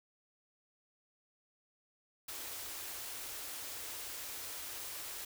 white band-stop noise, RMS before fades -44 dBFS, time 2.28-5.25 s, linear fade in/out 5 ms, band 120 to 260 Hz, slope 48 dB/octave, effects none

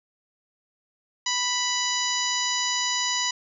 harmonic tone, 987.8 Hz, B5, in tune, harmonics 1 / 2 / 3 / 4 / 5 / 6 / 7, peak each -31 / -31 / -31 / -31 / -31 / -31 / -31 dBFS, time 1.26-3.31 s, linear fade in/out 5 ms, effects none

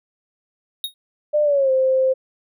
square tone with exponential decay, 3749 Hz, A#7, 9 cents sharp, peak -19 dBFS, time 0.84-0.94 s, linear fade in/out 1 ms, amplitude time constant 20 ms
sine tone with pitch glide, 598 to 523.6 Hz, D5 to C5, +31 to +1 cents, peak -14 dBFS, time 1.33-2.14 s, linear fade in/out 20 ms, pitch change -230 cents, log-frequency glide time 1.43-1.71 s
effects none

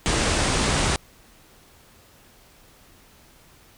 pink low-pass noise, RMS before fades -22 dBFS, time 0.06-0.96 s, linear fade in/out 0 ms, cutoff 9600 Hz, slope 96 dB/octave, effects pink hiss -53 dBFS RMS until 3.77 s

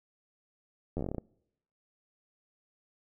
slowing click train, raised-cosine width 2 ms, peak -21 dBFS, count 11, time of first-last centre 0.97-1.183 s, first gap 11 ms, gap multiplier 1.14, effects noise-tail reverb RT60 0.8 s tail -26 dB re dry

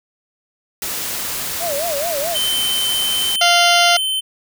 white noise, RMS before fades -24 dBFS, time 0.82-3.36 s, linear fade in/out 2 ms
sine tone with vibrato, 622.3 Hz, D#5, in tune, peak -20 dBFS, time 1.59-2.38 s, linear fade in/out 50 ms, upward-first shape sine, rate 4.6 Hz, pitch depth 200 cents each way
square tone, 3079 Hz, G7, 32 cents flat, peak -18 dBFS, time 2.34-4.21 s, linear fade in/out 20 ms
harmonic tone, 697 Hz, F5, 4 cents flat, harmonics 1 / 2 / 3 / 4 / 5 / 6 / 7 / 8 / 9, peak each -15 / -18 / -20 / -21 / -22 / -23 / -23 / -24 / -25 dBFS, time 3.41-3.97 s, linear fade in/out 5 ms
effects none

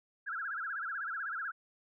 sine tone with vibrato, 1480 Hz, F#6, in tune, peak -35 dBFS, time 0.26-1.52 s, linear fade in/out 20 ms, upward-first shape sine, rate 16 Hz, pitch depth 210 cents each way, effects none

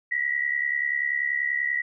sine tone pair together, 1905.2 / 1975.5 Hz, A#6 / B6, +37 / 0 cents, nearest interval minor second, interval 63 cents, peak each -26 dBFS, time 0.11-1.82 s, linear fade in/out 10 ms, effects none

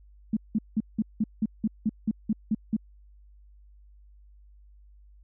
sine tone bursts, 216.7 Hz, A3, 26 cents flat, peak -21 dBFS, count 12, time 0.33-2.766 s, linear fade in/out 5 ms, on 38 ms, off 180 ms, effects added 50 Hz sine -51 dBFS peak until 5.23 s

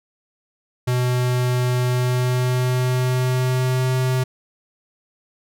square tone with pitch glide, 124.8 to 128.75 Hz, B2 to C3, +19 to -28 cents, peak -18 dBFS, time 0.87-4.24 s, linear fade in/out 10 ms, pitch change +53 cents, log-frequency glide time 1.87-3.99 s, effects none

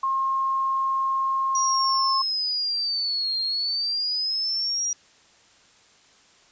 sine tone, 1071 Hz, C6, 40 cents sharp, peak -21 dBFS, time 0.03-2.22 s, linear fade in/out 5 ms
sine linear two-way sweep, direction down then up, 5760 to 4186 to 5760 Hz, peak -23 dBFS, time 1.55-4.93 s, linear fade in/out 2 ms, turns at 3.39 s
effects white hiss -56 dBFS RMS until 6.51 s + resampled to 16000 Hz

